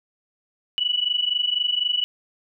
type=tone pair together; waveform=sine; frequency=2939 / 2963 Hz; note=F#7 / F#7; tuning=-12 / +2 cents; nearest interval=unison; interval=14 cents; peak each=-23 dBFS; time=0.78-2.04 s; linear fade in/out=0 ms; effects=none